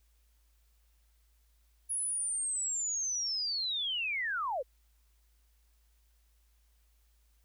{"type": "linear sweep", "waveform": "sine", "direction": "down", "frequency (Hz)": [10548, 458.7], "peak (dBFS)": -31, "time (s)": [1.89, 4.63], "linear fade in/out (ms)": 20, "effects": ["added 55 Hz sine -65 dBFS peak until 7.44 s", "white hiss -75 dBFS RMS until 7.44 s"]}